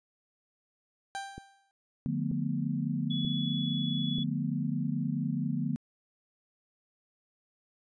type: tone with exponential decay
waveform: 30% pulse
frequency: 788 Hz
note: G5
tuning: 9 cents sharp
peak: -30 dBFS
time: 1.15-1.71 s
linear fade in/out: 0 ms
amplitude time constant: 120 ms
type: click train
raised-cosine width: 3 ms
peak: -29 dBFS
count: 4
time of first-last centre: 1.38-4.184 s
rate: 1.07 Hz
type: chord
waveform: sine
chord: B half-diminished seventh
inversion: first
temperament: just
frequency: 148.16 / 177.8 / 222.2 / 246.9 Hz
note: D3 / F3 / A3 / B3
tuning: +16 / +31 / +17 / 0 cents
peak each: -33 / -35 / -35 / -34 dBFS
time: 2.06-5.76 s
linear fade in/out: 0 ms
type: tone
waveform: sine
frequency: 3400 Hz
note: G#7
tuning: 40 cents sharp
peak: -35 dBFS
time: 3.1-4.24 s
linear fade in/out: 10 ms
effects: resampled to 22050 Hz